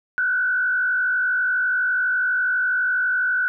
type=tone with frequency modulation; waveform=sine; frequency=1491 Hz; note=F#6; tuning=13 cents sharp; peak=-18 dBFS; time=0.18-3.48 s; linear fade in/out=0 ms; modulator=52.1 Hz; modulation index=0.84; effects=none